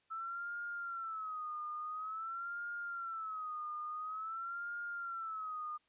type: tone with vibrato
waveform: sine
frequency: 1311 Hz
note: E6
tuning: 10 cents flat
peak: -39 dBFS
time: 0.1-5.78 s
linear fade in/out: 20 ms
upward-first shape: sine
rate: 0.48 Hz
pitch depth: 130 cents each way
effects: white hiss -75 dBFS RMS until 5.88 s + resampled to 8000 Hz